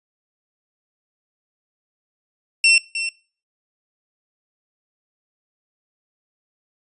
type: tone with echo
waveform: sawtooth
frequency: 2704 Hz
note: E7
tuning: 43 cents sharp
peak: -8 dBFS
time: 2.64-2.78 s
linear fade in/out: 2 ms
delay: 310 ms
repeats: 1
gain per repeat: -11 dB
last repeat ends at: 3.09 s
effects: noise-tail reverb RT60 0.4 s tail -22 dB re dry + resampled to 22050 Hz